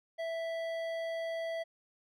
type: tone with hard clipping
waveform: sine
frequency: 659.3 Hz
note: E5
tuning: in tune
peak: -36 dBFS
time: 0.18-1.64 s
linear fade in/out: 20 ms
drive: 11 dB
effects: none